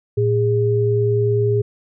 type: tone pair together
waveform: sine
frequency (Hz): 113.8 / 409.4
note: A#2 / G#4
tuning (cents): -41 / -25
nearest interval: octave + minor seventh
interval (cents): 2216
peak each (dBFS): -17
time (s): 0.17-1.62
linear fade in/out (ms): 10
effects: none